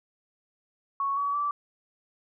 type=tone with pitch steps; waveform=sine; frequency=1108.7 / 1134.6 / 1161.1 Hz; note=C#6 / C#6 / D6; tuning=0 / +40 / -20 cents; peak=-25 dBFS; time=1-1.51 s; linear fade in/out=2 ms; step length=170 ms; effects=none